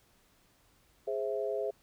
sine chord, Ab augmented, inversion none, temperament equal with one note detuned, 415.3 / 526.6 / 659.3 Hz, Ab4 / C5 / E5, 0 / +11 / 0 cents, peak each -34 / -36 / -36 dBFS, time 1.07-1.71 s, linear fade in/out 10 ms, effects pink hiss -67 dBFS RMS until 1.82 s

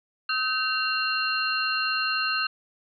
sine tone cluster, 1275 / 1539 / 2763 / 4186 Hz, D#6 / G6 / F7 / C8, +42 / -32 / -19 / 0 cents, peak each -29 dBFS, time 0.29-2.47 s, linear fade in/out 5 ms, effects none

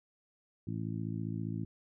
harmonic tone, 55 Hz, A1, in tune, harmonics 2 / 3 / 4 / 5 / 6, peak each -38 / -39 / -42 / -43 / -46 dBFS, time 0.67-1.65 s, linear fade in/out 5 ms, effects none

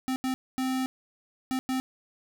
square tone bursts at uneven times, 260 Hz, C4, 11 cents flat, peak -27 dBFS, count 5, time 0.08-0.16 / 0.24-0.34 / 0.58-0.86 / 1.51-1.59 / 1.69-1.8 s, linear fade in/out 0 ms, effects none

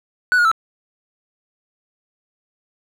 triangle tone with pitch steps, 1483 / 1434 / 1322 Hz, F#6 / F6 / E6, +4 / +45 / +5 cents, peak -10 dBFS, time 0.32-0.515 s, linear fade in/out 0 ms, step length 65 ms, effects none

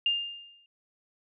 sine tone with exponential decay, 2808 Hz, F7, 9 cents sharp, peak -21 dBFS, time 0.06-0.66 s, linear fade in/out 2 ms, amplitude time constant 130 ms, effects none

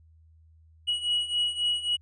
triangle beating tone pair, 2913 / 2916.7 Hz, F#7 / F#7, -28 / -25 cents, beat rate 3.7 Hz, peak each -29 / -25 dBFS, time 0.87-1.97 s, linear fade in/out 20 ms, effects added 80 Hz sine -54 dBFS peak until 2.01 s + resampled to 24000 Hz

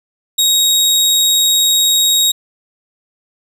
25% pulse tone, 3776 Hz, A#7, 22 cents sharp, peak -6 dBFS, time 0.38-2.32 s, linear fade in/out 10 ms, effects none

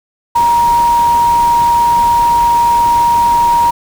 sine tone in noise, 944 Hz, A#5, 22 cents sharp, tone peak -7 dBFS, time 0.35-3.71 s, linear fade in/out 10 ms, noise pink, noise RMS -25 dBFS, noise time 0.35-3.71 s, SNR +15 dB, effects none

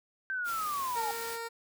sine linear sweep, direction down, 1568 to 813 Hz, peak -31 dBFS, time 0.3-1.11 s, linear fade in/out 0 ms
white noise, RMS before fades -42 dBFS, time 0.44-1.39 s, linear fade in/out 50 ms
15% pulse tone, 461.4 Hz, A#4, 18 cents flat, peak -30 dBFS, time 0.95-1.49 s, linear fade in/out 20 ms
effects none

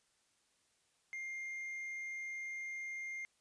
triangle tone, 2113 Hz, C7, 16 cents sharp, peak -39 dBFS, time 1.13-3.25 s, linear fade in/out 0 ms, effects white hiss -75 dBFS RMS until 3.4 s + resampled to 22050 Hz

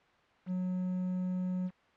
triangle tone with quantisation, 183 Hz, F#3, 19 cents flat, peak -29 dBFS, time 0.46-1.71 s, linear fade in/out 50 ms, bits 9, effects white hiss -64 dBFS RMS until 1.96 s + low-pass 2000 Hz 12 dB/octave

